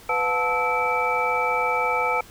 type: tone cluster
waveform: sine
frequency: 498.7 / 719 / 876 / 1302 / 2311 Hz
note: B4 / F#5 / A5 / E6 / D7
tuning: +17 / -50 / -8 / -22 / -28 cents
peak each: -27 / -30 / -25 / -26 / -26 dBFS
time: 0.09-2.21 s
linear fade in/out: 5 ms
effects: pink hiss -47 dBFS RMS until 2.3 s